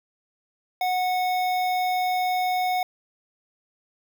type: tone with notch filter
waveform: square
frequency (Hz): 734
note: F#5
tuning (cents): -14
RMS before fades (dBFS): -24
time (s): 0.81-2.83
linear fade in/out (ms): 2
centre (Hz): 8500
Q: 0.75
effects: none